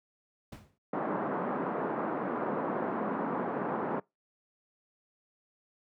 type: noise with exponential decay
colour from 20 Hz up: brown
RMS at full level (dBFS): -35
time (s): 0.52-0.78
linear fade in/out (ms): 5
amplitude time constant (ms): 56
type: band-pass noise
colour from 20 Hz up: pink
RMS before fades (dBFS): -33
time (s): 0.93-4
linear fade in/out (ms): 5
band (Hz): 190 to 1300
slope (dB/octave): 24
effects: noise-tail reverb RT60 0.2 s tail -24 dB re dry + high-pass 100 Hz 12 dB/octave